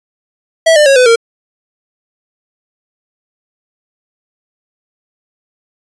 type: tone with pitch steps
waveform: square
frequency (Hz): 652 / 597.9 / 548.3 / 502.8 / 461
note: E5 / D5 / C#5 / B4 / A#4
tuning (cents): -19 / +31 / -19 / +31 / -19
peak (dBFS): -5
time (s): 0.66-1.16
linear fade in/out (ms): 10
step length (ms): 100
effects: resampled to 22050 Hz